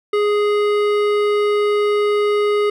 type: tone with hard clipping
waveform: triangle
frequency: 415.3 Hz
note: G#4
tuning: in tune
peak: -16 dBFS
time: 0.13-2.7 s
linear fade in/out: 5 ms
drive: 18 dB
effects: none